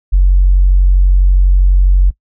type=tone; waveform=sine; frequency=46.11 Hz; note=F#1; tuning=5 cents flat; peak=-4 dBFS; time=0.12-2.11 s; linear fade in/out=20 ms; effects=noise-tail reverb RT60 0.1 s tail -21 dB re dry + tanh soft clip ceiling 0 dBFS